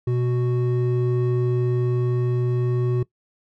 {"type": "tone pair together", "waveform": "triangle", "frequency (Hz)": [123.14, 369], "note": ["B2", "F#4"], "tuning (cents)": [-5, -5], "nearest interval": "octave + perfect fifth", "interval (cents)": 1900, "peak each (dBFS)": [-18, -22], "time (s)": [0.07, 3.03], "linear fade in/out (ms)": 5, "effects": ["noise-tail reverb RT60 0.1 s tail -20 dB re dry"]}